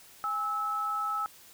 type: tone pair together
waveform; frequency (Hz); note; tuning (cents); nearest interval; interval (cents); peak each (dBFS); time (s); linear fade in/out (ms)
sine; 821.4 / 1302; G#5 / E6; -19 / -22; minor sixth; 797; -37 / -29; 0.24-1.26; 0
effects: white hiss -54 dBFS RMS until 1.53 s